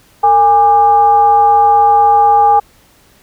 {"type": "tone with frequency modulation", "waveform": "sine", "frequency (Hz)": 820, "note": "G#5", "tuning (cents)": -22, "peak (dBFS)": -5, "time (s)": [0.23, 2.6], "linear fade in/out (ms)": 10, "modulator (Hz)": 366, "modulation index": 0.45, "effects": ["pink hiss -48 dBFS RMS until 3.22 s"]}